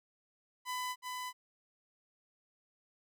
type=tone with echo; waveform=sawtooth; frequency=1002 Hz; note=B5; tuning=25 cents sharp; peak=-32 dBFS; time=0.65-0.96 s; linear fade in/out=50 ms; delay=370 ms; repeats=1; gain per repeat=-3 dB; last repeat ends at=1.33 s; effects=none